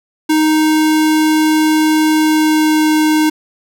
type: tone with pitch glide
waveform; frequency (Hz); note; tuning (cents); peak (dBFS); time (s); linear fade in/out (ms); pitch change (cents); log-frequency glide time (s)
square; 311.1 to 309.3; D#4 to D#4; 0 to -10; -10; 0.29-3.3; 10; -10; 2.15-2.92
effects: none